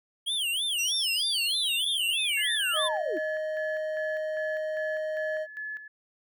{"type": "tone with vibrato", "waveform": "square", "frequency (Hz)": 3136, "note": "G7", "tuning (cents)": 0, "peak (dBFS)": -27, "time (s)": [0.26, 2.89], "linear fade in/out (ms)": 20, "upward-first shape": "sine", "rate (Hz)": 3.2, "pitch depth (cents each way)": 240}
{"type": "linear sweep", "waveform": "sine", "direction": "down", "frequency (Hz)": [5920, 271.5], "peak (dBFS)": -30, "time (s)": [0.78, 3.19], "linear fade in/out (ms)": 20}
{"type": "tone with tremolo", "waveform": "sine", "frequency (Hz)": 1716, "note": "A6", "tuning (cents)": -44, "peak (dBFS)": -33, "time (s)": [2.37, 5.88], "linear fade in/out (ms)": 5, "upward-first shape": "square", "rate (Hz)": 2.5, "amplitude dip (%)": 65}
{"type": "tone", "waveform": "triangle", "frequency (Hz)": 622.3, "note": "D#5", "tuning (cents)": 0, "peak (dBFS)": -27, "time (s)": [2.73, 5.47], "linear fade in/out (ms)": 50}
{"effects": []}